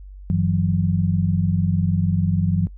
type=tone cluster; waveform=sine; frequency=95.8 / 162.5 / 182.6 Hz; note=G2 / E3 / F#3; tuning=-39 / -24 / -23 cents; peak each=-21 dBFS; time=0.3-2.67 s; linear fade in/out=0 ms; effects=noise-tail reverb RT60 0.1 s tail -22 dB re dry + added 48 Hz sine -36 dBFS peak until 2.77 s